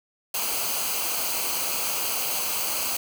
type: noise with comb filter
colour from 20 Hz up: white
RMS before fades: -27 dBFS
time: 0.34-2.97 s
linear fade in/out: 5 ms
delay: 0.55 ms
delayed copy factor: -0.65
effects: none